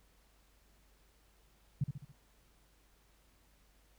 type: tone with echo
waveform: sine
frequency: 140 Hz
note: C#3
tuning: 18 cents sharp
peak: -28 dBFS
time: 1.81-1.84 s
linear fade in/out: 5 ms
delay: 70 ms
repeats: 4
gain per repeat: -6 dB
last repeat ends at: 2.12 s
effects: added 50 Hz sine -67 dBFS peak until 3.98 s + pink hiss -70 dBFS RMS until 3.98 s